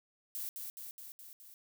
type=noise with echo; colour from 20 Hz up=violet; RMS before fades=-40 dBFS; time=0.35-0.49 s; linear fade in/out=0 ms; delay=210 ms; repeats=5; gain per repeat=-3 dB; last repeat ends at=1.54 s; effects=none